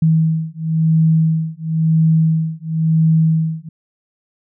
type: beating tone pair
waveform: sine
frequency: 160 / 160.97 Hz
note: D#3 / E3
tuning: +49 / -41 cents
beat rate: 0.97 Hz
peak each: -15 dBFS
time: 0.02-3.69 s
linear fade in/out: 5 ms
effects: none